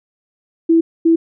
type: tone bursts at uneven times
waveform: sine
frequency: 329.6 Hz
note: E4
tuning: in tune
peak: -8 dBFS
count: 2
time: 0.69-0.81 / 1.05-1.16 s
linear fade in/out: 10 ms
effects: none